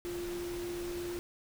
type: tone in noise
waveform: sine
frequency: 349.1 Hz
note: F4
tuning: 1 cent flat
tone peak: -36 dBFS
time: 0.05-1.19 s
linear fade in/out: 0 ms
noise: pink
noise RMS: -45 dBFS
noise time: 0.05-1.19 s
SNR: +6 dB
effects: none